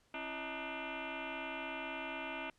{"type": "tone with frequency modulation", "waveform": "sine", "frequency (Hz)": 877, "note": "A5", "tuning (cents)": -6, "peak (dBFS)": -39, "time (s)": [0.14, 2.5], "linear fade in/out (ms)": 2, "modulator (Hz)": 303, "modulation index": 6.6, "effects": ["pink hiss -72 dBFS RMS until 2.58 s", "low-pass 9000 Hz 12 dB/octave"]}